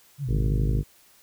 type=tone with vibrato; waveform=sine; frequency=130.81 Hz; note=C3; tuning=in tune; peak=-26 dBFS; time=0.18-0.84 s; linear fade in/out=50 ms; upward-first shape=sine; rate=6.9 Hz; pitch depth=170 cents each way
type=harmonic tone; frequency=51.91 Hz; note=G#1; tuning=in tune; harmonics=1 / 2 / 3 / 4 / 5 / 6 / 7 / 8 / 9; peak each=-23 / -29 / -33 / -35 / -37 / -39 / -40 / -41 / -42 dBFS; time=0.27-0.84 s; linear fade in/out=50 ms
effects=white hiss -57 dBFS RMS until 1.22 s